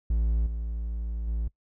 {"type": "tone with level steps", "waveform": "triangle", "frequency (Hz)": 56.3, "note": "A1", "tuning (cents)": 40, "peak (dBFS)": [-20, -27, -24], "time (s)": [0.1, 1.48], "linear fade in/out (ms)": 5, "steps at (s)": [0.46, 1.27], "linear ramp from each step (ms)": 10, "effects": ["noise-tail reverb RT60 0.1 s tail -21 dB re dry"]}